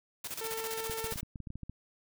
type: noise with tremolo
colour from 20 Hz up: white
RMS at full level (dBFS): -38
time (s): 0.24-1.21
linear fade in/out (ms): 5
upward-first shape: square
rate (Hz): 15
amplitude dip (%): 70
type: tone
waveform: sawtooth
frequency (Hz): 447.8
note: A4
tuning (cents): +30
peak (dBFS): -33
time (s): 0.41-1.13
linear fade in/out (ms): 2
type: clicks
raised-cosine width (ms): 5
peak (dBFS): -29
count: 12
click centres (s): 0.897 / 1.044 / 1.123 / 1.159 / 1.231 / 1.358 / 1.403 / 1.472 / 1.504 / 1.556 / 1.633 / 1.696
effects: none